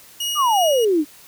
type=tone with tremolo; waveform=sawtooth; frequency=2888 Hz; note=F#7; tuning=43 cents flat; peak=-18 dBFS; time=0.2-0.85 s; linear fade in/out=5 ms; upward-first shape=sine; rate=2.9 Hz; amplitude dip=40%
type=exponential sweep; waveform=sine; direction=down; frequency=1259 to 282.9 Hz; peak=-14 dBFS; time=0.35-1.05 s; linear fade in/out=50 ms
effects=white hiss -46 dBFS RMS until 1.27 s